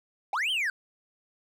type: linear two-way sweep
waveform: triangle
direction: up then down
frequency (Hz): 698.5 to 3214 to 1480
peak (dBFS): -24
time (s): 0.33-0.7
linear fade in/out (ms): 2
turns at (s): 0.51
effects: none